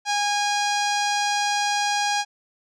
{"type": "tone with low-pass filter", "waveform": "sawtooth", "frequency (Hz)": 820, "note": "G#5", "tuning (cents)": -22, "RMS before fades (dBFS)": -23, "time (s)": [0.05, 2.25], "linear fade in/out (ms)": 50, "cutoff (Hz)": 5900, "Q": 2.3, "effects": []}